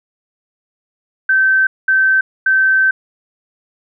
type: tone bursts at uneven times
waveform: sine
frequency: 1546 Hz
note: G6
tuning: 24 cents flat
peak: -9 dBFS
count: 3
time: 1.29-1.67 / 1.88-2.21 / 2.46-2.91 s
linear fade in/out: 5 ms
effects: none